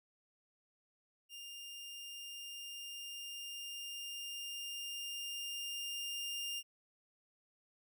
sawtooth tone with level ramp, 2805 Hz, F7, 7 cents sharp, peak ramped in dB -44 to -35 dBFS, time 1.29-6.63 s, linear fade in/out 50 ms, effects none

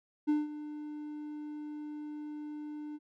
triangle tone with ADSR envelope, 299.3 Hz, D4, 33 cents sharp, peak -22 dBFS, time 0.27-2.99 s, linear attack 23 ms, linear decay 180 ms, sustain -15 dB, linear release 38 ms, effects none

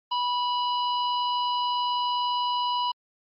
harmonic tone with a mistuned harmonic, 981 Hz, B5, 12 cents flat, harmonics 1 / 3 / 4 / 5, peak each -24 / -31 / -39 / -40 dBFS, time 0.11-2.92 s, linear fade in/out 10 ms, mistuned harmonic 4, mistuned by +48 cents, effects MP3 32 kbps

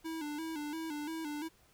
square tone with vibrato, 309.5 Hz, D#4, 9 cents flat, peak -38 dBFS, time 0.04-1.49 s, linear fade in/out 20 ms, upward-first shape square, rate 2.9 Hz, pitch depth 79 cents each way, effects pink hiss -66 dBFS RMS until 1.73 s

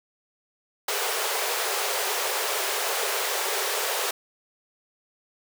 pink high-pass noise, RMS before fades -27 dBFS, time 0.88-4.11 s, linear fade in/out 5 ms, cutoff 380 Hz, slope 96 dB/octave, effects none

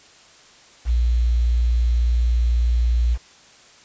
sine tone with quantisation, 59.1 Hz, A#1, 24 cents sharp, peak -15 dBFS, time 0.85-3.18 s, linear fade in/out 50 ms, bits 7, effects white hiss -49 dBFS RMS until 3.84 s + resampled to 16000 Hz

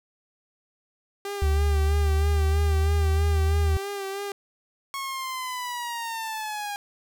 sawtooth tone with vibrato, 395.9 Hz, G4, 17 cents sharp, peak -26 dBFS, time 1.25-4.32 s, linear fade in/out 2 ms, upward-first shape sine, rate 3.1 Hz, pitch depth 39 cents each way
sine tone with pitch glide, 73.42 to 78.69 Hz, D2 to D#2, 0 to +20 cents, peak -19 dBFS, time 1.42-3.77 s, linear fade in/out 0 ms, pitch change +120 cents, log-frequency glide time 1.62-3.05 s
sawtooth linear sweep, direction down, 1100 to 811 Hz, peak -26 dBFS, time 4.94-6.76 s, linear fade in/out 0 ms
effects none

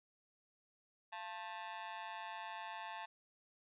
sawtooth tone with amplitude modulation, 883 Hz, A5, 6 cents sharp, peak -36 dBFS, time 1.12-3.06 s, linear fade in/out 10 ms, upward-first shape sine, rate 193 Hz, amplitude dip 100%, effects resampled to 8000 Hz + 13-bit

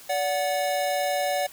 square tone pair together, 577 / 737.5 Hz, D5 / F#5, -31 / -6 cents, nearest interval major third, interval 425 cents, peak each -27 dBFS, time 0.09-1.47 s, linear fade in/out 10 ms, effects white hiss -47 dBFS RMS until 1.52 s

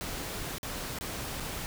pink noise with dropouts, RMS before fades -37 dBFS, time 0.01-1.66 s, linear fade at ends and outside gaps 0 ms, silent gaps 0.583-0.631 / 0.987-1.01 / 1.4-1.404 s, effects none

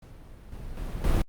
brown noise with level steps, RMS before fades -45 / -39 / -33 / -22 dBFS, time 0.02-1.22 s, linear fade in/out 5 ms, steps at 0.52 / 0.77 / 1.04 s, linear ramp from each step 2 ms, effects Opus 48 kbps

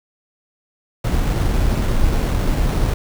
brown noise with sample-and-hold, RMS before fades -17 dBFS, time 1.04-2.94 s, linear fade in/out 5 ms, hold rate 4900 Hz, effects none

